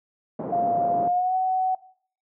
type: band-pass noise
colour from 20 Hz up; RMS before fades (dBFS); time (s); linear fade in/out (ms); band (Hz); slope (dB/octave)
white; -32; 0.39-1.08; 2; 140 to 690; 24
type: tone with pitch glide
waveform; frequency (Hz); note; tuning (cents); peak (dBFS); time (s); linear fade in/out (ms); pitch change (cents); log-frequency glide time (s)
sine; 698.5 to 748.6; F5 to F#5; 0 to +20; -20; 0.52-1.75; 5; +120; 1.02-1.35
effects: noise-tail reverb RT60 0.5 s tail -18 dB re dry